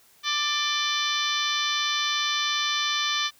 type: harmonic tone with a mistuned harmonic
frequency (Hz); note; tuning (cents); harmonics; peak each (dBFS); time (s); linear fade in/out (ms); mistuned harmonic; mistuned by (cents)
590; D5; +8; 2 / 3 / 4 / 5 / 6 / 7 / 8 / 9 / 10; -30 / -32 / -32 / -32 / -28 / -34 / -37 / -38 / -36; 0.23-3.31; 50; 5; +39
effects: white hiss -58 dBFS RMS until 3.39 s